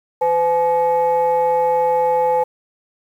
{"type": "tone pair together", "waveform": "sine", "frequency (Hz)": [507.8, 854], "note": ["B4", "G#5"], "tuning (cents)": [48, 48], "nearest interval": "major sixth", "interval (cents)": 900, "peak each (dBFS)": -15, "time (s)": [0.21, 2.44], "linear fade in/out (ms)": 10, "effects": ["tanh soft clip ceiling -9 dBFS", "8-bit"]}